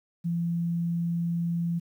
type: tone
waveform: sine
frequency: 170 Hz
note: F3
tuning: 46 cents flat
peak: -25 dBFS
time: 0.24-1.8 s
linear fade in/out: 20 ms
effects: 10-bit